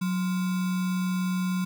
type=tone with sample-and-hold; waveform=sine; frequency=183.4 Hz; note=F#3; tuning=15 cents flat; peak=-24 dBFS; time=0.01-1.65 s; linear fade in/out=10 ms; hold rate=1225 Hz; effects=none